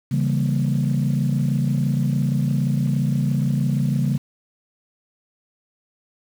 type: chord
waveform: sine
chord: C# diminished seventh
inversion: none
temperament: equal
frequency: 138.59 / 164.81 / 196 / 233.1 Hz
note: C#3 / E3 / G3 / Bb3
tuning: 0 / 0 / 0 / 0 cents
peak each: -19 / -25 / -24 / -25 dBFS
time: 0.11-4.18 s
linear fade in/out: 10 ms
effects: tanh soft clip ceiling -11 dBFS + 7-bit